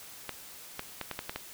clicks, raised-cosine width 0.3 ms, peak -18 dBFS, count 7, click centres 0.293 / 0.794 / 1.013 / 1.113 / 1.191 / 1.295 / 1.36 s, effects white hiss -48 dBFS RMS until 1.53 s

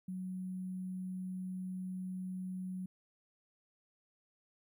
sine tone with sample-and-hold, 185 Hz, F#3, in tune, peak -38 dBFS, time 0.08-2.86 s, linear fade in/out 5 ms, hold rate 11025 Hz, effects none

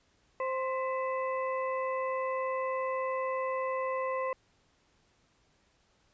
harmonic tone with a mistuned harmonic, 523.3 Hz, C5, in tune, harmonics 1 / 2 / 4 / 5, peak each -32 / -34 / -42 / -48 dBFS, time 0.4-4.33 s, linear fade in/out 2 ms, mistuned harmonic 4, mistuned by -80 cents, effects pink hiss -69 dBFS RMS until 6.13 s + resampled to 16000 Hz

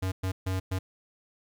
square tone bursts at uneven times, 93.8 Hz, F#2, 24 cents sharp, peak -28 dBFS, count 4, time 0.02-0.12 / 0.23-0.32 / 0.46-0.6 / 0.71-0.79 s, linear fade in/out 10 ms, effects 11-bit

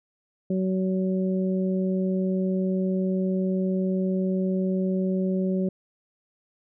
harmonic tone, 187.5 Hz, F#3, 23 cents sharp, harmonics 1 / 2 / 3, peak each -23 / -29 / -33 dBFS, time 0.5-5.69 s, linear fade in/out 5 ms, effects none

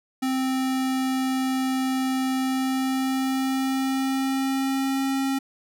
square tone with pitch glide, 261.6 to 269.9 Hz, C4 to C#4, 0 to -46 cents, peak -23 dBFS, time 0.22-5.39 s, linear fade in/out 10 ms, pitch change +54 cents, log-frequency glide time 2.38-5.12 s, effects none

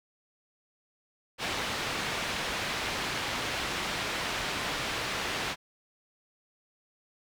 white low-pass noise, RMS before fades -33 dBFS, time 1.38-5.56 s, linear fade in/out 50 ms, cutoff 3200 Hz, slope 12 dB/octave, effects none

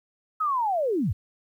sine linear sweep, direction down, 1300 to 66.8 Hz, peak -22 dBFS, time 0.4-1.13 s, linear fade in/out 10 ms, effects 10-bit

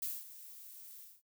violet noise with ADSR envelope, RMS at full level -37 dBFS, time 0.02-1.22 s, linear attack 6 ms, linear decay 210 ms, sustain -15 dB, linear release 210 ms, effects noise-tail reverb RT60 0.1 s tail -22 dB re dry

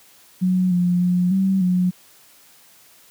sine tone with pitch steps, 183.7 / 177.4 / 179.1 / 191.7 / 181.1 Hz, F#3 / F3 / F3 / G3 / F#3, -12 / +27 / +44 / -38 / -37 cents, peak -15 dBFS, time 0.41-1.91 s, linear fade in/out 20 ms, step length 300 ms, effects white hiss -51 dBFS RMS until 3.1 s + high-pass 80 Hz 12 dB/octave

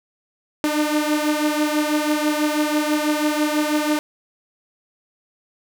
sawtooth beating tone pair, 299.2 / 305.3 Hz, D4 / D#4, +32 / -33 cents, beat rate 6.1 Hz, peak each -16 / -19 dBFS, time 0.64-3.99 s, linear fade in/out 0 ms, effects none

